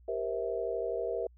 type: chord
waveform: sine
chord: C dominant seventh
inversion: second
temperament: just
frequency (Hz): 392.4 / 470.9 / 523.3 / 654.1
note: G4 / Bb4 / C5 / E5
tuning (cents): +2 / +18 / 0 / -14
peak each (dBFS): -37 / -34 / -40 / -36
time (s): 0.08-1.27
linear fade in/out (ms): 5
effects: added 60 Hz sine -55 dBFS peak until 1.37 s